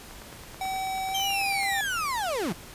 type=click train; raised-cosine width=0.5 ms; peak=-29 dBFS; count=15; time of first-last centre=0.11-1.632 s; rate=9.2 Hz
type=tone with pitch glide; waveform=square; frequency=763 to 789.5 Hz; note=G5 to G5; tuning=-47 to +12 cents; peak=-29 dBFS; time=0.61-1.81 s; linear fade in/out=2 ms; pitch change=+59 cents; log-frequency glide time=1.08-1.26 s
type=linear sweep; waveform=35% pulse; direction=down; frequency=3186 to 141.6 Hz; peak=-25 dBFS; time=1.14-2.53 s; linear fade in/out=10 ms
effects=pink hiss -45 dBFS RMS until 2.74 s + resampled to 32000 Hz

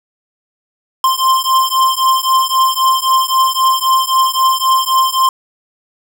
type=beating tone pair; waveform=square; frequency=1046.5 / 1050.3 Hz; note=C6 / C6; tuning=0 / +6 cents; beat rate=3.8 Hz; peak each=-14 dBFS; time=1.04-5.29 s; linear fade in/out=2 ms; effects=none

